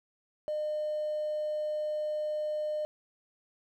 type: tone with hard clipping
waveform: triangle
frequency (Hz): 607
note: D#5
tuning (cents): -43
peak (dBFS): -30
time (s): 0.48-2.85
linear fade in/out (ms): 0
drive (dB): 3
effects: none